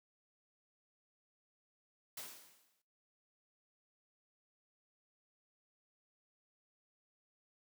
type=noise with exponential decay; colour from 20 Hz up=white; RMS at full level=-44 dBFS; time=2.17-2.82 s; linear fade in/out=5 ms; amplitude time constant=140 ms; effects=noise-tail reverb RT60 0.4 s tail -17 dB re dry + high-pass 150 Hz 12 dB/octave